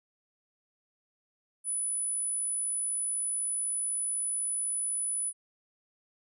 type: tone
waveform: sine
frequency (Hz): 9956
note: D#9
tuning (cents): 0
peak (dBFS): -29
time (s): 1.64-5.33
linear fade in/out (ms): 50
effects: none